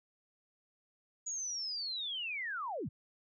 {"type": "linear sweep", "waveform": "sine", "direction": "down", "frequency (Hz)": [6850, 78], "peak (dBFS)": -36, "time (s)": [1.26, 2.89], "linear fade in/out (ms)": 10, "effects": []}